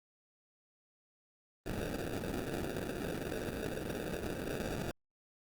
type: noise with sample-and-hold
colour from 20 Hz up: blue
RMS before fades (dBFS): -38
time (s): 1.66-4.91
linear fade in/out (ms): 0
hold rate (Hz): 1050
effects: Opus 24 kbps